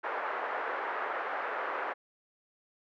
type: band-pass noise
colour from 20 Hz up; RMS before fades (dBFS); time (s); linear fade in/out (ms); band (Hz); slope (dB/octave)
white; -35; 0.03-1.94; 20; 430 to 1600; 24
effects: none